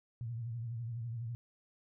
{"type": "tone with vibrato", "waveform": "sine", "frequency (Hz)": 116.6, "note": "A#2", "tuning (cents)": 1, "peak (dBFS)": -37, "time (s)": [0.21, 1.35], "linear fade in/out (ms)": 0, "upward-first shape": "triangle", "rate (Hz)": 12, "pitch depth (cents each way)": 100, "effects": []}